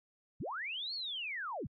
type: linear two-way sweep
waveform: sine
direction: up then down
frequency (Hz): 68.8 to 4479 to 68.8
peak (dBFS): -37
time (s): 0.4-1.67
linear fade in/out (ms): 5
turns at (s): 0.94
effects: AAC 64 kbps